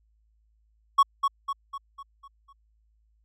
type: tone with echo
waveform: triangle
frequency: 1108.7 Hz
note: C#6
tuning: in tune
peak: -12 dBFS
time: 0.98-1.03 s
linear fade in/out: 10 ms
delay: 250 ms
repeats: 6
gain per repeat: -6 dB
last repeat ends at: 2.53 s
effects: added 54 Hz sine -63 dBFS peak until 3.24 s